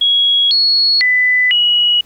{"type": "tone with pitch steps", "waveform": "sine", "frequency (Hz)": [3322, 4348, 1998, 2914], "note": ["G#7", "C#8", "B6", "F#7"], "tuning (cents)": [0, -34, 20, -27], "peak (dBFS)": -9, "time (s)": [0.01, 2.01], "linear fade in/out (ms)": 5, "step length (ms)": 500, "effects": ["pink hiss -48 dBFS RMS until 2.05 s"]}